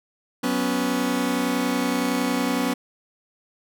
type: chord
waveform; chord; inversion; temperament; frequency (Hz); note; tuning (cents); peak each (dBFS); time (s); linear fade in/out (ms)
sawtooth; F# suspended fourth; none; just; 185 / 246.7 / 277.5; F#3 / B3 / C#4; 0 / -2 / +2; -26 / -20 / -21; 0.43-2.74; 10
effects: none